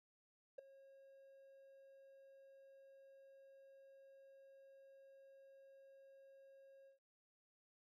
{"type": "tone with ADSR envelope", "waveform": "triangle", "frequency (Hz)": 543, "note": "C#5", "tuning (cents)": -36, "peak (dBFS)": -40, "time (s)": [0.58, 6.99], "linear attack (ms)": 9, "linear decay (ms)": 6, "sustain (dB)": -19, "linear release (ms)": 120, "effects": ["tanh soft clip ceiling -40 dBFS", "MP3 64 kbps"]}